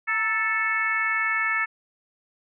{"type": "harmonic tone with a mistuned harmonic", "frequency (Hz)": 440, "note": "A4", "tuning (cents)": 0, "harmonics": [2, 3, 4, 5, 6], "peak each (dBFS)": [-37, -28, -25, -26, -37], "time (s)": [0.07, 1.66], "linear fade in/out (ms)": 20, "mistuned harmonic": 2, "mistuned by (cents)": 86, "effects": []}